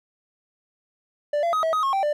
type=tone with pitch steps; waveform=triangle; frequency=588 / 681 / 1260 / 647 / 1257 / 1085 / 780 / 593 Hz; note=D5 / F5 / D#6 / E5 / D#6 / C#6 / G5 / D5; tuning=+2 / -44 / +21 / -32 / +17 / -37 / -9 / +17 cents; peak=-18 dBFS; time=1.33-2.13 s; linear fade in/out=5 ms; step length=100 ms; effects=none